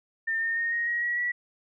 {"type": "tone with pitch steps", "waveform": "sine", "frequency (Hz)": [1805, 1827, 1849.3, 1871.9, 1894.7, 1917.9, 1941.3], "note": ["A6", "A#6", "A#6", "A#6", "A#6", "A#6", "B6"], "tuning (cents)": [44, -35, -14, 7, 28, 49, -30], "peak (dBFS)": -25, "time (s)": [0.27, 1.32], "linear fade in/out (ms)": 10, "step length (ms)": 150, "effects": []}